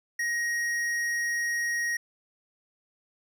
triangle tone with tanh clipping, 1882 Hz, A#6, 16 cents sharp, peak -28 dBFS, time 0.19-1.97 s, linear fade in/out 5 ms, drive 17 dB, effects none

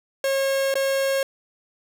45% pulse tone with dropouts, 543 Hz, C#5, 36 cents flat, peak -20 dBFS, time 0.24-1.23 s, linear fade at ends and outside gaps 2 ms, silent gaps 0.741-0.754 s, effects none

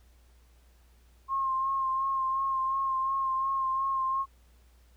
sine tone with vibrato, 1068 Hz, C6, 35 cents sharp, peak -26 dBFS, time 1.28-4.26 s, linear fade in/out 50 ms, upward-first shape sine, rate 2.8 Hz, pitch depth 26 cents each way, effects added 60 Hz sine -57 dBFS peak until 4.96 s + pink hiss -67 dBFS RMS until 4.96 s

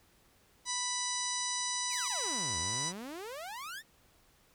harmonic tone, 988 Hz, B5, in tune, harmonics 1 / 2 / 3 / 4 / 5 / 6 / 7 / 8 / 9, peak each -40 / -43 / -49 / -39 / -42 / -37 / -47 / -46 / -42 dBFS, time 0.65-2.93 s, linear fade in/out 50 ms
sawtooth exponential two-way sweep, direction down then up, 2804 to 76.9 to 1895 Hz, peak -37 dBFS, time 1.89-3.83 s, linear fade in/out 50 ms, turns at 2.58 s
effects pink hiss -66 dBFS RMS until 4.54 s

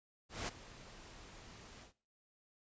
pink noise with ADSR envelope, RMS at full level -38 dBFS, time 0.29-1.93 s, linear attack 190 ms, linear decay 16 ms, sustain -17 dB, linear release 110 ms, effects noise-tail reverb RT60 0.4 s tail -19 dB re dry + resampled to 16000 Hz

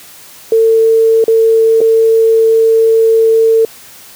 sine tone with dropouts, 449.4 Hz, A4, 37 cents sharp, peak -5 dBFS, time 0.52-3.65 s, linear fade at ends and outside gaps 2 ms, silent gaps 1.241-1.28 / 1.806-1.813 s, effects white hiss -36 dBFS RMS until 4.15 s + high-pass 60 Hz 12 dB/octave

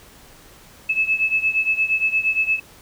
sine beating tone pair, 2600 / 2608.6 Hz, E7 / E7, -24 / -19 cents, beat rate 8.6 Hz, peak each -19 / -22 dBFS, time 0.89-2.6 s, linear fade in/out 10 ms, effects pink hiss -47 dBFS RMS until 2.81 s

